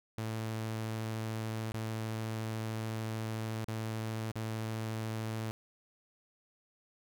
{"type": "tone with dropouts", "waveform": "sawtooth", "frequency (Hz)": 110.8, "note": "A2", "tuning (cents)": 13, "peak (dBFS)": -31, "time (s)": [0.18, 5.51], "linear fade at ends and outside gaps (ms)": 0, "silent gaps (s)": [[1.719, 1.742], [3.645, 3.683], [4.316, 4.356]], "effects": []}